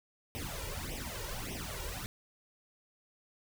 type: noise with flanger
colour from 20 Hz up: pink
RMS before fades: -40 dBFS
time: 0.35-2.06 s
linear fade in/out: 0 ms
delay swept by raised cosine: 0.34 to 2.14 ms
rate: 1.7 Hz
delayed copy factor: +0.9
effects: none